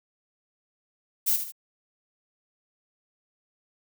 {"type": "noise with echo", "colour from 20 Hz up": "violet", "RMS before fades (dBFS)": -23, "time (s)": [1.26, 1.37], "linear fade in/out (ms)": 20, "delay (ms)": 76, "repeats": 2, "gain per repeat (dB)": -8, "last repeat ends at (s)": 1.522, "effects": []}